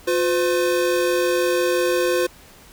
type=tone pair together; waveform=square; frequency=356.3 / 508 Hz; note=F4 / B4; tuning=+35 / +49 cents; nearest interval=tritone; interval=614 cents; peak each=-21 dBFS; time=0.07-2.27 s; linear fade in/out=10 ms; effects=pink hiss -47 dBFS RMS until 2.72 s